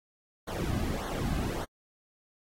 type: noise with flanger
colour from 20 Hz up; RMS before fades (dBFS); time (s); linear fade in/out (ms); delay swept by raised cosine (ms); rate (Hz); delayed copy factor
brown; -32; 0.47-1.65; 10; 0.39 to 2.19; 1.7; -0.75
effects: AAC 48 kbps